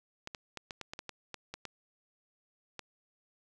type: clicks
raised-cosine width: 0.2 ms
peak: -23 dBFS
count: 12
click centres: 0.274 / 0.348 / 0.573 / 0.708 / 0.813 / 0.935 / 0.991 / 1.093 / 1.343 / 1.54 / 1.653 / 2.793 s
effects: none